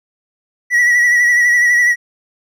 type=tone with vibrato; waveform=triangle; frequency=1935 Hz; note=B6; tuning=36 cents flat; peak=-7 dBFS; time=0.7-1.96 s; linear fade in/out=50 ms; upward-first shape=sine; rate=12 Hz; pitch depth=38 cents each way; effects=none